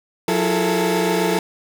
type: tone cluster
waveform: 30% pulse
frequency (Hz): 179.9 / 332.8 / 425.8 / 453.4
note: F#3 / E4 / G#4 / A#4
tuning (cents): -48 / +17 / +43 / -48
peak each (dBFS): -20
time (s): 0.28-1.39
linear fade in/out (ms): 2
effects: none